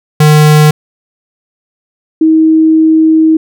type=tone pair in turn; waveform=square / sine; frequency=151.8 / 318 Hz; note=D#3 / D#4; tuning=-42 / +38 cents; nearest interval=octave + minor second; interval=1280 cents; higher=second; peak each=-3 dBFS; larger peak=neither; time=0.2-0.71 / 2.21-3.37 s; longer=second; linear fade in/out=5 ms; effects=none